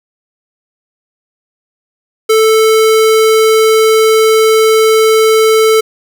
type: tone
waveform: square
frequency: 440 Hz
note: A4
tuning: in tune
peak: -6 dBFS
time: 2.29-5.81 s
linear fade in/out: 10 ms
effects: none